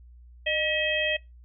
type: harmonic tone with a mistuned harmonic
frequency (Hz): 640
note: D#5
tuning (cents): +49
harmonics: 1 / 3 / 4 / 5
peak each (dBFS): -29 / -29 / -29 / -29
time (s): 0.46-1.17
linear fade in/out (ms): 10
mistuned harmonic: 1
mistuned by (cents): -80
effects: noise-tail reverb RT60 0.2 s tail -22 dB re dry + added 60 Hz sine -47 dBFS peak until 1.44 s